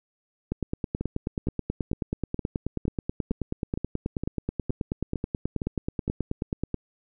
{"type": "two click trains", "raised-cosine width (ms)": 3, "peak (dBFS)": [-16, -14], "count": [12, 59], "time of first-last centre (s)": [[1.01, 6.079], [0.52, 6.743]], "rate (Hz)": [2.17, 9.32], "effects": []}